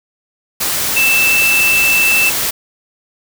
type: tone in noise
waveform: sine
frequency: 2650 Hz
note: E7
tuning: 9 cents sharp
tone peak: -10 dBFS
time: 0.96-2.3 s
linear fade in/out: 10 ms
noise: white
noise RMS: -17 dBFS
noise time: 0.6-2.51 s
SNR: +4 dB
effects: none

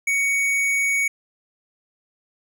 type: tone with hard clipping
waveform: triangle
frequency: 2236 Hz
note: C#7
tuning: 14 cents sharp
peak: -20 dBFS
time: 0.07-1.08 s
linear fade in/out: 5 ms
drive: 15 dB
effects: none

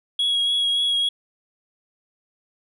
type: tone with vibrato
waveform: sine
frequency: 3322 Hz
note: G#7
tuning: in tune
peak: -16 dBFS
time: 0.19-1.09 s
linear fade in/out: 5 ms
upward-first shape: triangle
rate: 3.5 Hz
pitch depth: 20 cents each way
effects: tanh soft clip ceiling -17 dBFS

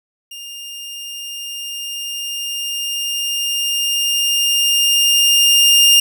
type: tone with level ramp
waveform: sawtooth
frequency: 2811 Hz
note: F7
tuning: 11 cents sharp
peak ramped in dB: -27 to -4 dBFS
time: 0.31-6 s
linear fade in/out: 5 ms
effects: none

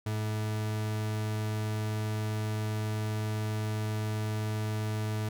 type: tone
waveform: 40% pulse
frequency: 107.6 Hz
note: A2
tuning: 38 cents flat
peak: -29 dBFS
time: 0.06-5.29 s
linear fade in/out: 5 ms
effects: none

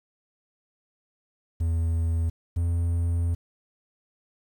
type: tone pair in turn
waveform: triangle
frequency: 82.41 / 85.12 Hz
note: E2 / F2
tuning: 0 / -44 cents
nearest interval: minor second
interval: 56 cents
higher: second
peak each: -20 dBFS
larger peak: neither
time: 1.6-2.3 / 2.56-3.35 s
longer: second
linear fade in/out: 10 ms
effects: 9-bit

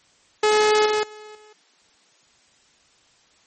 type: tone with level steps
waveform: sawtooth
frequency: 425.8 Hz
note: G#4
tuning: 43 cents sharp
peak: -11 / -15 / -35 / -43 dBFS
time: 0.43-1.53 s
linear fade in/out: 5 ms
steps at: 0.86 / 1.03 / 1.35 s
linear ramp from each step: 2 ms
effects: white hiss -58 dBFS RMS until 3.46 s + MP3 32 kbps

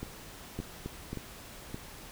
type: two click trains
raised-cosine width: 3 ms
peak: -24 / -23 dBFS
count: 4 / 3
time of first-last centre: 0.03-1.744 / 0.59-1.131 s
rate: 1.75 / 3.7 Hz
effects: pink hiss -48 dBFS RMS until 2.11 s

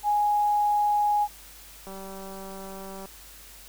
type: tone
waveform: sine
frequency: 830 Hz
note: G#5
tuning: 1 cent flat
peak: -20 dBFS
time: 0.03-1.28 s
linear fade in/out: 50 ms
type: click train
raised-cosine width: 1 ms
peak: -28 dBFS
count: 230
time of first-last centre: 1.87-3.057 s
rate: 193 Hz
effects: added 50 Hz sine -52 dBFS peak until 3.68 s + white hiss -48 dBFS RMS until 3.68 s

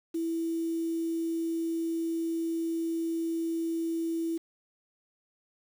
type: tone with quantisation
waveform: sine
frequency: 330 Hz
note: E4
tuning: 2 cents sharp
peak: -28 dBFS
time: 0.14-4.38 s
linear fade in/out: 10 ms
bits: 8
effects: none

